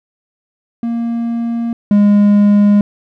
triangle tone pair in turn, 233.1 / 205.2 Hz, A#3 / G#3, 0 / -21 cents, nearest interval major second, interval 221 cents, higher first, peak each -13 / -4 dBFS, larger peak second, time 0.83-1.73 / 1.91-2.81 s, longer neither, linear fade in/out 2 ms, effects none

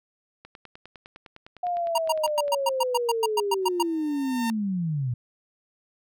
click train, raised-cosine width 0.3 ms, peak -28 dBFS, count 21, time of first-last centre 0.45-2.48 s, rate 9.85 Hz
sine linear sweep, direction down, 719 to 116.54 Hz, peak -24 dBFS, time 1.63-5.14 s, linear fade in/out 5 ms
square tone bursts, 939 Hz, A#5, 12 cents sharp, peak -21 dBFS, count 14, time 1.95-3.828 s, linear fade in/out 5 ms, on 32 ms, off 110 ms
sawtooth tone with exponential growth, 907 Hz, A#5, 48 cents flat, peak -23 dBFS, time 3.62-4.5 s, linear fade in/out 0 ms, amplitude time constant 190 ms
effects none

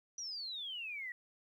sine exponential sweep, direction down, 5920 to 1900 Hz, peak -40 dBFS, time 0.18-1.12 s, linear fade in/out 2 ms, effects 12-bit

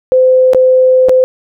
sine tone with dropouts, 514 Hz, C5, 31 cents flat, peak -4 dBFS, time 0.12-1.24 s, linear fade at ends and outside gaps 0 ms, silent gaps 0.534-0.547 / 1.086-1.094 s, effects none

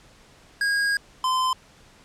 square tone pair in turn, 1634 / 1029.4 Hz, G#6 / C6, -29 / -29 cents, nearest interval minor sixth, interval 800 cents, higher first, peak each -21 dBFS, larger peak neither, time 0.61-0.97 / 1.24-1.53 s, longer first, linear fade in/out 2 ms, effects pink hiss -53 dBFS RMS until 2.04 s + low-pass 8000 Hz 12 dB/octave

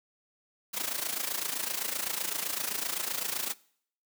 white noise with amplitude modulation, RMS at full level -30 dBFS, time 0.73-3.54 s, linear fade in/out 20 ms, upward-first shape sine, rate 27.8 Hz, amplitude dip 75%, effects noise-tail reverb RT60 0.6 s tail -22 dB re dry + high-pass 200 Hz 12 dB/octave

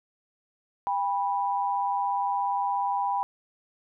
sine tone pair together, 800 / 983 Hz, G5 / B5, +35 / -8 cents, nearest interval major third, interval 357 cents, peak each -27 dBFS, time 0.87-3.23 s, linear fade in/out 0 ms, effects none

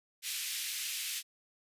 pink high-pass noise, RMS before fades -37 dBFS, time 0.22-1.23 s, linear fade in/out 50 ms, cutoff 2300 Hz, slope 24 dB/octave, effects resampled to 32000 Hz

